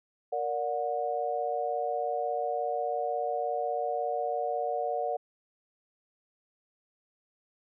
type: chord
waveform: sine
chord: Bb augmented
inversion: none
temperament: just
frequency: 466.2 / 582.7 / 728.4 Hz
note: Bb4 / D5 / F#5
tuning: 0 / -14 / -27 cents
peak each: -34 / -33 / -31 dBFS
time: 0.32-5.17 s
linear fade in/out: 10 ms
effects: none